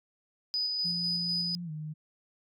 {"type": "tone with tremolo", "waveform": "sine", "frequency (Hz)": 4978, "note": "D#8", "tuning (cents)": 0, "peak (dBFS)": -27, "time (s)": [0.54, 1.55], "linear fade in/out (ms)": 0, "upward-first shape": "square", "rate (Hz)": 4, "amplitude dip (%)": 25}
{"type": "tone with pitch glide", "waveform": "sine", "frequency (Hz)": [174.61, 153.77], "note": ["F3", "D#3"], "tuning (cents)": [0, -20], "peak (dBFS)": -35, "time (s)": [0.84, 1.94], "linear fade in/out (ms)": 20, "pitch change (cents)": -220, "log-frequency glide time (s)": [1.64, 1.71]}
{"effects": ["tanh soft clip ceiling -21 dBFS"]}